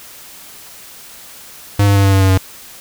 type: tone with pitch steps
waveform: square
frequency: 101.2 / 100.04 / 98.89 / 97.75 / 96.63 / 95.52 / 94.42 Hz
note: G#2 / G2 / G2 / G2 / G2 / G2 / F#2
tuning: -44 / +36 / +16 / -4 / -24 / -44 / +36 cents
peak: -9 dBFS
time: 1.79-2.378 s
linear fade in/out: 5 ms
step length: 84 ms
effects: white hiss -37 dBFS RMS until 2.8 s